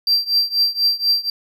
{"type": "tone with tremolo", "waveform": "triangle", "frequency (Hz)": 4710, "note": "D8", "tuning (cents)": 4, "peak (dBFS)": -10, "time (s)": [0.07, 1.3], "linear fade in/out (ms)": 2, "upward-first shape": "triangle", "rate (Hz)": 4.1, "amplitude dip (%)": 95, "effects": []}